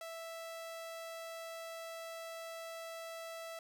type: tone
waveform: sawtooth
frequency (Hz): 659.3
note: E5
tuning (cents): 0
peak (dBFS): -40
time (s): 0.01-3.59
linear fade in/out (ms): 2
effects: none